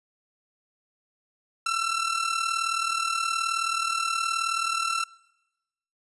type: tone with amplitude modulation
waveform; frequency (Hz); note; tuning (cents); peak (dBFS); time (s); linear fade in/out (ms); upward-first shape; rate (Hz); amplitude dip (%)
sawtooth; 1344; E6; +33; -18; 1.66-5.04; 5; sine; 38.9; 65
effects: noise-tail reverb RT60 1.0 s tail -24 dB re dry + resampled to 24000 Hz